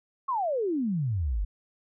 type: exponential sweep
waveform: sine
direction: down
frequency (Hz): 1123 to 44.13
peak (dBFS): -25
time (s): 0.28-1.45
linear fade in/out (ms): 10
effects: none